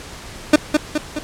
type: tone with echo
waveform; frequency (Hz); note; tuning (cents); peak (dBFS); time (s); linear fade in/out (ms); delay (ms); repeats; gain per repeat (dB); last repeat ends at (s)
30% pulse; 302; D4; +48; -3; 0.53-0.56; 5; 210; 3; -5; 1.19
effects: pink hiss -35 dBFS RMS until 1.23 s + low-pass 9000 Hz 12 dB/octave